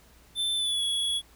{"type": "tone with pitch glide", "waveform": "square", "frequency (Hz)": [3539, 3366], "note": ["A7", "G#7"], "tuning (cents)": [9, 23], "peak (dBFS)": -26, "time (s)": [0.35, 1.22], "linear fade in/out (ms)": 50, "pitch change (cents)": -86, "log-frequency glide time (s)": [0.56, 0.82], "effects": ["added 60 Hz sine -58 dBFS peak until 1.35 s", "pink hiss -58 dBFS RMS until 1.35 s"]}